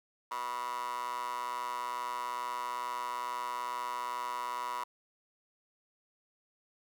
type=tone with high-pass filter; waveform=15% pulse; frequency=122.3 Hz; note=B2; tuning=16 cents flat; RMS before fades=-37 dBFS; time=0.31-4.84 s; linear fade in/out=5 ms; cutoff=960 Hz; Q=9.2; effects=none